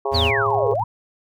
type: harmonic tone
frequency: 136.6 Hz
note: C#3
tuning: 25 cents flat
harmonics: 3 / 4 / 5 / 6 / 7 / 8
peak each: -23 / -30 / -27 / -29 / -30 / -30 dBFS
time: 0.05-0.74 s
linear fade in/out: 5 ms
type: tone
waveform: square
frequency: 82.41 Hz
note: E2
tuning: in tune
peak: -21 dBFS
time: 0.11-0.32 s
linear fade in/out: 50 ms
type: tone with tremolo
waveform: sine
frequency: 110 Hz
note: A2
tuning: in tune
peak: -26 dBFS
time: 0.13-0.84 s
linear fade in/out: 5 ms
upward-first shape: square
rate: 12 Hz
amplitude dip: 50%
type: exponential two-way sweep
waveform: sine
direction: down then up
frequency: 4699 to 409.5 to 1035 Hz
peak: -19 dBFS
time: 0.14-0.84 s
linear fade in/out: 10 ms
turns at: 0.7 s
effects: none